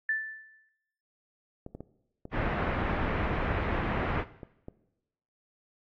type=tone with exponential decay; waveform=sine; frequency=1760 Hz; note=A6; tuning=in tune; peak=-24 dBFS; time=0.09-0.69 s; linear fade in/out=2 ms; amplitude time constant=130 ms
type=clicks; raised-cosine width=2 ms; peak=-27 dBFS; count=9; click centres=1.664 / 1.75 / 1.806 / 2.254 / 2.426 / 3.975 / 4.053 / 4.432 / 4.684 s
type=low-pass noise; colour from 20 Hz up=pink; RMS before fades=-30 dBFS; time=2.31-4.25 s; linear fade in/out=50 ms; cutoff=2200 Hz; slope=24 dB/octave
effects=noise-tail reverb RT60 0.9 s tail -17 dB re dry + AAC 48 kbps